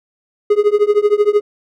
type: tone with tremolo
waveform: triangle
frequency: 415.3 Hz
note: G#4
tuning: in tune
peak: -4 dBFS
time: 0.5-1.41 s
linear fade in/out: 5 ms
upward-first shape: triangle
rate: 13 Hz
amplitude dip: 100%
effects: none